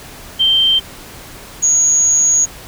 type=tone pair in turn; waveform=sine; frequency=3136 / 6674 Hz; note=G7 / G#8; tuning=0 / +8 cents; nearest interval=octave + minor second; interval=1308 cents; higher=second; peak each=-9 dBFS; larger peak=neither; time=0.39-0.8 / 1.62-2.46 s; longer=second; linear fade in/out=20 ms; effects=pink hiss -35 dBFS RMS until 2.67 s